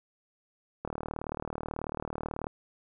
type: click train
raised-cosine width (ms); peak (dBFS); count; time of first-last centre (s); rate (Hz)
1; -20; 63; 0.85-2.469; 38.3
effects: none